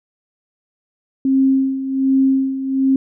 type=tone with tremolo; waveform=sine; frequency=267.3 Hz; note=C4; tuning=37 cents sharp; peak=-10 dBFS; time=1.25-2.96 s; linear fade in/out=2 ms; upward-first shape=sine; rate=1.3 Hz; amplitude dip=70%; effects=none